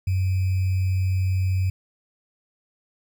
sine tone with sample-and-hold, 93.5 Hz, F#2, 19 cents sharp, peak -19 dBFS, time 0.07-1.7 s, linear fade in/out 5 ms, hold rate 2450 Hz, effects none

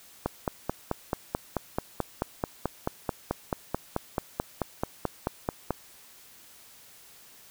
click train, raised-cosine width 1 ms, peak -12 dBFS, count 26, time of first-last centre 0.26-5.707 s, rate 4.59 Hz, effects white hiss -53 dBFS RMS until 7.5 s

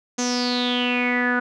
sawtooth tone with low-pass filter sweep, 246.2 Hz, B3, 5 cents flat, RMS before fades -22 dBFS, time 0.18-1.4 s, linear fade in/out 10 ms, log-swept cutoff 6400 to 1500 Hz, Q 9.1, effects none

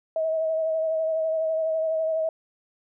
sine tone with vibrato, 640 Hz, D#5, 49 cents sharp, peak -22 dBFS, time 0.16-2.29 s, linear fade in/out 2 ms, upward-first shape sine, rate 12 Hz, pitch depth 25 cents each way, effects none

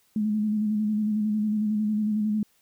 sine tone with vibrato, 212.5 Hz, G#3, 40 cents sharp, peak -22 dBFS, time 0.16-2.43 s, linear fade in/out 2 ms, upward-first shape square, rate 11 Hz, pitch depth 29 cents each way, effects white hiss -65 dBFS RMS until 2.61 s

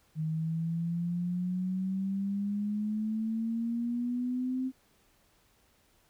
sine exponential sweep, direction up, 155.6 to 261.6 Hz, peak -29 dBFS, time 0.15-4.72 s, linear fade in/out 50 ms, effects pink hiss -67 dBFS RMS until 6.09 s

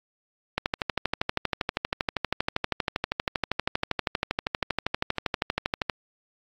click train, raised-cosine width 0.3 ms, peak -8 dBFS, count 68, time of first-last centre 0.58-5.897 s, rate 12.6 Hz, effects AAC 48 kbps

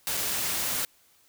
white noise with dropouts, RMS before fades -29 dBFS, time 0.07-0.85 s, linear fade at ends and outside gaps 0 ms, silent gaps 0.17-0.174 s, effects white hiss -62 dBFS RMS until 1.28 s

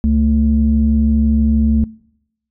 sine tone pair together, 69.4 / 221.9 Hz, C#2 / A3, +3 / +15 cents, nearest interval octave + minor sixth, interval 2012 cents, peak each -13 dBFS, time 0.04-1.84 s, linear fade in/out 0 ms, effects noise-tail reverb RT60 0.8 s tail -23 dB re dry + tanh soft clip ceiling -3 dBFS

